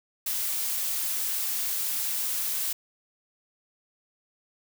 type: noise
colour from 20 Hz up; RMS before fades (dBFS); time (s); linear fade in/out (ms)
blue; -29; 0.26-2.73; 5
effects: none